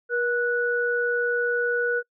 sine tone pair together, 479 / 1474 Hz, A#4 / F#6, +47 / -7 cents, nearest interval octave + perfect fifth, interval 1946 cents, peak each -24 dBFS, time 0.09-2.03 s, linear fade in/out 50 ms, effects noise-tail reverb RT60 0.1 s tail -26 dB re dry

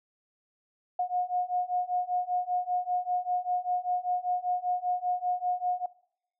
sine beating tone pair, 719 / 724.1 Hz, F#5 / F#5, -50 / -38 cents, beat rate 5.1 Hz, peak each -31 / -29 dBFS, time 0.99-5.86 s, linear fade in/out 5 ms, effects noise-tail reverb RT60 0.7 s tail -21 dB re dry

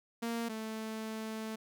sawtooth tone pair in turn, 232 / 219.9 Hz, A#3 / A3, -8 / -1 cents, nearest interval minor second, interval 93 cents, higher first, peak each -30 / -34 dBFS, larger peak first, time 0.22-0.49 / 0.49-1.56 s, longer second, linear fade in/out 10 ms, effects none

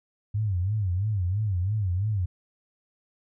sine tone with vibrato, 98 Hz, G2, in tune, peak -23 dBFS, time 0.34-2.26 s, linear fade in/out 10 ms, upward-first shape sine, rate 3 Hz, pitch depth 190 cents each way, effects none

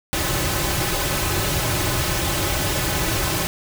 pink noise with comb filter, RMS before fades -22 dBFS, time 0.13-3.47 s, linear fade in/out 0 ms, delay 4.3 ms, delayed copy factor -0.7, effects none

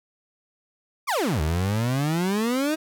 30% pulse exponential two-way sweep, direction down then up, 1244.5 to 74 to 320.9 Hz, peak -19 dBFS, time 1.07-2.76 s, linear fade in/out 20 ms, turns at 1.41 s, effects none

